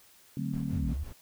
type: chord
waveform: sine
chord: D dominant seventh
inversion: none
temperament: equal with one note detuned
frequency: 143.4 / 185 / 220 / 261.6 Hz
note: D3 / F#3 / A3 / C4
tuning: -41 / 0 / 0 / 0 cents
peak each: -34 / -37 / -36 / -37 dBFS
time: 0.37-0.94 s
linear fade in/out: 2 ms
type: noise with tremolo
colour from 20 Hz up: brown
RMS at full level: -42 dBFS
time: 0.53-1.13 s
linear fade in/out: 5 ms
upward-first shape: sine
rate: 5.8 Hz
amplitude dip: 70%
type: linear two-way sweep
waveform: sine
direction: down then up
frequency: 103.3 to 54.9 to 79.6 Hz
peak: -30 dBFS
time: 0.72-1.04 s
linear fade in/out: 10 ms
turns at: 0.88 s
effects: white hiss -59 dBFS RMS until 1.21 s